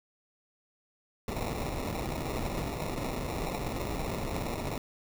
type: noise with sample-and-hold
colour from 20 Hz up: pink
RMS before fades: -34 dBFS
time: 1.28-4.78 s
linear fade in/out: 2 ms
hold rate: 1575 Hz
effects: none